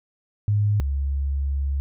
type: tone pair in turn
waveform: sine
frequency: 103.83 / 69.3 Hz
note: G#2 / C#2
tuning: 0 / 0 cents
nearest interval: perfect fifth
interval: 700 cents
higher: first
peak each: -17 / -21 dBFS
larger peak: first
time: 0.48-0.8 / 0.8-1.8 s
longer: second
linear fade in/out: 0 ms
effects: none